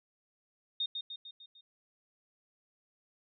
sine tone with echo, 3682 Hz, A#7, 22 cents flat, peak -30 dBFS, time 0.8-0.86 s, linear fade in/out 5 ms, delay 150 ms, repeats 5, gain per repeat -5 dB, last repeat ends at 1.61 s, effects none

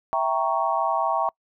sine chord, E diminished seventh, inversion none, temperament equal, 659.3 / 784 / 932.3 / 1108.7 Hz, E5 / G5 / Bb5 / Db6, 0 / 0 / 0 / 0 cents, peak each -26 dBFS, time 0.13-1.29 s, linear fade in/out 0 ms, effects noise-tail reverb RT60 0.1 s tail -26 dB re dry

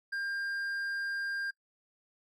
sine tone with hard clipping, 1600 Hz, G6, 35 cents sharp, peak -34 dBFS, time 0.12-1.51 s, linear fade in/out 10 ms, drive 5 dB, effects noise-tail reverb RT60 0.1 s tail -21 dB re dry

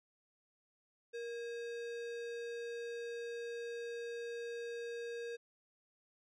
sine tone with sample-and-hold, 469.4 Hz, A#4, 12 cents sharp, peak -40 dBFS, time 1.13-5.37 s, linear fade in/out 20 ms, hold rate 2100 Hz, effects low-pass 5000 Hz 12 dB/octave

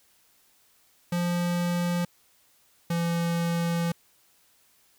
square tone pair in turn, 174.61 / 169.54 Hz, F3 / E3, 0 / +49 cents, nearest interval minor second, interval 51 cents, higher first, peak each -25 dBFS, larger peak neither, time 1.12-2.05 / 2.9-3.92 s, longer second, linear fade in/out 5 ms, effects white hiss -63 dBFS RMS until 4.98 s

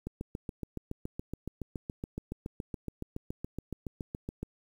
click train, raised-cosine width 3 ms, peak -23 dBFS, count 32, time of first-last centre 0.07-4.43 s, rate 7.11 Hz, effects 9-bit

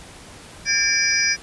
sine tone cluster, 1620 / 1792 / 2333 / 5000 / 5760 Hz, G#6 / A6 / D7 / D#8 / F#8, -43 / +31 / -12 / +8 / -47 cents, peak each -26 / -27 / -21 / -22 / -23 dBFS, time 0.65-1.37 s, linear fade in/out 50 ms, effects pink hiss -42 dBFS RMS until 1.42 s + resampled to 24000 Hz

